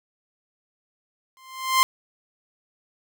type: tone with exponential growth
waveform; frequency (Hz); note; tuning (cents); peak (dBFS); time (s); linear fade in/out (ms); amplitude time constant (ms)
sawtooth; 1046.5; C6; 0; -9; 1.37-1.83; 0; 100
effects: none